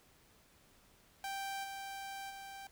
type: tone with level steps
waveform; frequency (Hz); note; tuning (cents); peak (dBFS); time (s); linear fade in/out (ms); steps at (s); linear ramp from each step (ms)
sawtooth; 784; G5; 0; -35 / -39 / -43; 1.24-2.67; 2; 1.63 / 2.29; 20
effects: pink hiss -66 dBFS RMS until 2.71 s